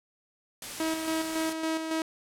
white noise, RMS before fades -38 dBFS, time 0.62-1.53 s, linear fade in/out 2 ms
sawtooth tone with tremolo, 320.6 Hz, E4, 48 cents flat, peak -23 dBFS, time 0.8-2.02 s, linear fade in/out 2 ms, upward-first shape square, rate 3.6 Hz, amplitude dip 45%
effects low-pass 11000 Hz 12 dB/octave

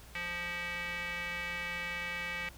square tone with band-pass filter, 174.61 Hz, F3, in tune, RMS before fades -38 dBFS, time 0.15-2.49 s, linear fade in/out 2 ms, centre 2200 Hz, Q 3.7, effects added 60 Hz sine -53 dBFS peak until 2.57 s + pink hiss -55 dBFS RMS until 2.57 s

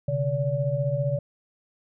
sine tone cluster, 129.1 / 144.2 / 573 Hz, C3 / D3 / D5, -23 / -31 / -43 cents, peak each -27 dBFS, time 0.08-1.19 s, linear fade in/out 5 ms, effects none

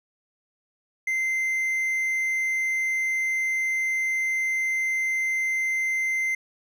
triangle tone, 2078 Hz, C7, 12 cents flat, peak -21 dBFS, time 1.07-6.35 s, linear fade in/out 5 ms, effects none

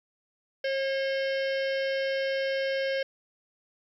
harmonic tone with a mistuned harmonic, 540 Hz, C#5, 45 cents flat, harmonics 1 / 3 / 4 / 5 / 6 / 7 / 8 / 9 / 10, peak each -27 / -35 / -38 / -45 / -40 / -50 / -50 / -47 / -45 dBFS, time 0.64-3.03 s, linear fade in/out 5 ms, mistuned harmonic 6, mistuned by -74 cents, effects 11-bit

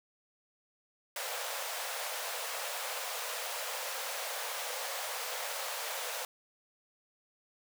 pink high-pass noise, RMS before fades -38 dBFS, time 1.16-6.25 s, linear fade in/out 2 ms, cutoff 470 Hz, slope 96 dB/octave, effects none

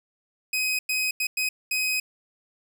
sawtooth tone bursts at uneven times, 2519 Hz, D#7, 21 cents sharp, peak -20 dBFS, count 5, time 0.53-0.79 / 0.89-1.11 / 1.2-1.27 / 1.37-1.49 / 1.71-2 s, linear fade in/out 5 ms, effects 9-bit

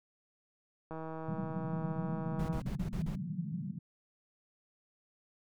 click train, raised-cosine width 1 ms, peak -29 dBFS, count 271, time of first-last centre 0.91-2.598 s, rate 160 Hz
white band-pass noise, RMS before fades -38 dBFS, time 1.28-3.79 s, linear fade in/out 5 ms, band 140 to 190 Hz, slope 48 dB/octave
brown noise bursts, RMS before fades -39 dBFS, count 6, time 2.39-3.157 s, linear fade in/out 5 ms, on 97 ms, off 37 ms
effects none

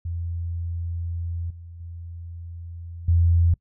sine tone with level steps, 85 Hz, F2, 46 cents flat, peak -26 / -38 / -34 / -15 dBFS, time 0.05-3.54 s, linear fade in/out 5 ms, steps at 1.5 / 1.8 / 3.08 s, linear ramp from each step 5 ms, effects noise-tail reverb RT60 0.1 s tail -23 dB re dry

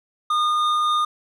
triangle tone pair together, 1220 / 3656 Hz, D#6 / A#7, -34 / -34 cents, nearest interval octave + perfect fifth, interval 1900 cents, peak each -16 / -27 dBFS, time 0.3-1.05 s, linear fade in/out 5 ms, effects none

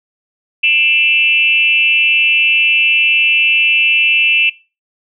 sine tone with frequency modulation, 2661 Hz, E7, 16 cents sharp, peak -8 dBFS, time 0.63-4.5 s, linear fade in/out 10 ms, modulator 275 Hz, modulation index 0.7, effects noise-tail reverb RT60 0.3 s tail -21 dB re dry

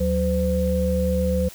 sine tone cluster, 74.5 / 183.6 / 510 Hz, D2 / F#3 / C5, +25 / -13 / -44 cents, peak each -23 dBFS, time 0-1.49 s, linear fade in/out 10 ms, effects white hiss -43 dBFS RMS until 1.54 s

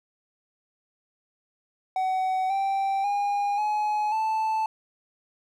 triangle tone with pitch steps, 752 / 781.7 / 812.5 / 844.6 / 877.9 Hz, F#5 / G5 / G#5 / G#5 / A5, +28 / -5 / -38 / +29 / -4 cents, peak -21 dBFS, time 1.96-4.66 s, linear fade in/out 2 ms, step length 540 ms, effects none

